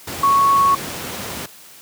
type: tone in noise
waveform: sine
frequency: 1108.7 Hz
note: C#6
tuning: in tune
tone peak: -11 dBFS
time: 0.23-0.75 s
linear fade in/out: 5 ms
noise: pink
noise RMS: -28 dBFS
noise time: 0.07-1.46 s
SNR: +14 dB
effects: white hiss -43 dBFS RMS until 1.81 s + high-pass 100 Hz 12 dB/octave